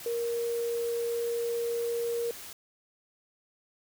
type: tone in noise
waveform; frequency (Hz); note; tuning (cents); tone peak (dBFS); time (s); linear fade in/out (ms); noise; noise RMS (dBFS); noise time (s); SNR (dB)
sine; 469.2; A#4; +11; -28; 0.06-2.31; 2; white; -44; 0-2.53; +13
effects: none